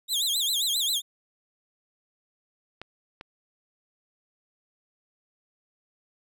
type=tone with vibrato; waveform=sawtooth; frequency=3614 Hz; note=A7; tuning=46 cents sharp; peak=-21 dBFS; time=0.08-1.02 s; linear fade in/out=50 ms; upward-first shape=sine; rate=7.5 Hz; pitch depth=210 cents each way
type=clicks; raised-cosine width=0.3 ms; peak=-22 / -24 dBFS; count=2; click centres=2.816 / 3.211 s
effects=none